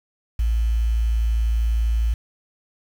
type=tone with quantisation; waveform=sine; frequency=56.2 Hz; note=A1; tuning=37 cents sharp; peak=-17 dBFS; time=0.39-2.14 s; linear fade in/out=5 ms; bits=7; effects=none